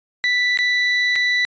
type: tone with dropouts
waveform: 35% pulse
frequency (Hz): 1975.5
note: B6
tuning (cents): 0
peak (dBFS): -14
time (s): 0.24-1.45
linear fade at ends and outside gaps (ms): 0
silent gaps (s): 0.574-0.588 / 1.156-1.16
effects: resampled to 16000 Hz